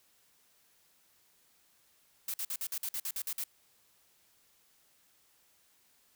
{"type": "noise bursts", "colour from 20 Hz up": "blue", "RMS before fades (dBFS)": -36, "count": 11, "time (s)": [2.28, 3.439], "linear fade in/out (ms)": 2, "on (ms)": 59, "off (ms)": 51, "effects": ["white hiss -68 dBFS RMS until 6.15 s"]}